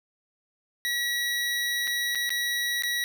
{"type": "tone with dropouts", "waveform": "25% pulse", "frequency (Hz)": 1924, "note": "B6", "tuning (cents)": -46, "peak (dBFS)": -22, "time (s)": [0.85, 3.04], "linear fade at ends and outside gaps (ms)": 0, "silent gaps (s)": [[1.872, 1.876], [2.149, 2.155], [2.293, 2.304], [2.823, 2.835]], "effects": []}